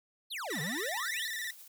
square exponential two-way sweep, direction down then up, 4607 to 138.1 to 4607 Hz, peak -37 dBFS, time 0.3-1.28 s, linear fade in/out 20 ms, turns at 0.61 s
sawtooth tone with vibrato, 1864.7 Hz, A#6, in tune, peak -32 dBFS, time 0.5-1.51 s, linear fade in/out 5 ms, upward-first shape square, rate 18 Hz, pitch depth 71 cents each way
blue noise with tremolo, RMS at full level -50 dBFS, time 0.77-1.68 s, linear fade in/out 5 ms, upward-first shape triangle, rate 11 Hz, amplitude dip 40%
effects none

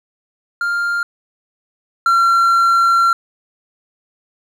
triangle tone pair in turn, 1399 / 1366.3 Hz, F6 / F6, +3 / -38 cents, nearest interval unison, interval 41 cents, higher first, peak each -14 / -8 dBFS, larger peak second, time 0.61-1.03 / 2.06-3.13 s, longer second, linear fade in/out 2 ms, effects none

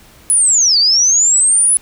sine linear two-way sweep, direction down then up, 10170 to 4435 to 10170 Hz, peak -8 dBFS, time 0.3-1.77 s, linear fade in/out 0 ms, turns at 0.78 s, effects pink hiss -44 dBFS RMS until 1.81 s

